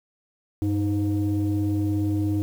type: tone pair together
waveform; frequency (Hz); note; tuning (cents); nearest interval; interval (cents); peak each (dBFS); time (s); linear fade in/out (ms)
sine; 97.77 / 310.4; G2 / D#4; -4 / -4; octave + minor sixth; 2000; -22 / -22; 0.62-2.42; 0
effects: tanh soft clip ceiling -17 dBFS + 8-bit